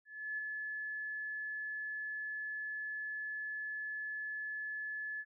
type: tone with ADSR envelope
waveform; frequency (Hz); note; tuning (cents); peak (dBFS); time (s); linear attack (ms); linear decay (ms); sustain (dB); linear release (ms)
sine; 1720; A6; -40; -35; 0.05-5.25; 330; 15; -3; 51
effects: none